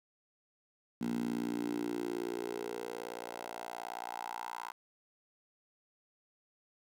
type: tone with high-pass filter sweep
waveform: 10% pulse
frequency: 58.8 Hz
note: A#1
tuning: 16 cents sharp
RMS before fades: -39 dBFS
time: 1.01-4.72 s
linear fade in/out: 5 ms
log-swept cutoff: 220 to 1000 Hz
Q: 4.3
effects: none